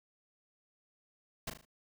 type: noise with echo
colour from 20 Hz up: pink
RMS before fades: -38 dBFS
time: 1.47-1.5 s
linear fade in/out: 5 ms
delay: 38 ms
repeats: 4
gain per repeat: -7 dB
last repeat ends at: 1.652 s
effects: none